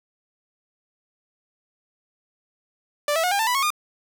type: tone with pitch steps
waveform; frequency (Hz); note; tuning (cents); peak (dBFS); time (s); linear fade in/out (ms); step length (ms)
sawtooth; 587.3 / 651.7 / 723.1 / 802.3 / 890.2 / 987.7 / 1095.9 / 1216; D5 / E5 / F#5 / G5 / A5 / B5 / C#6 / D#6; 0 / -20 / -40 / +40 / +20 / 0 / -20 / -40; -16; 3.08-3.704; 2; 78
effects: none